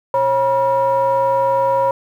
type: ring-modulated tone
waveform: triangle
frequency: 210.5 Hz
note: G#3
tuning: 24 cents sharp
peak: -8 dBFS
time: 0.14-1.91 s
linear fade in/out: 2 ms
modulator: 754 Hz
effects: 8-bit